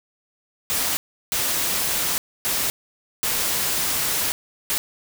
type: noise bursts at uneven times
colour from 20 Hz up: white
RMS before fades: -23 dBFS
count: 5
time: 0.7-0.97 / 1.32-2.18 / 2.45-2.7 / 3.23-4.32 / 4.7-4.78 s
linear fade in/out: 0 ms
effects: none